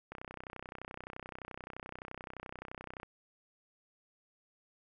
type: click train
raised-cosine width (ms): 0.5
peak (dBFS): -28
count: 93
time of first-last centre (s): 0.12-3.031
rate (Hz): 31.6
effects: none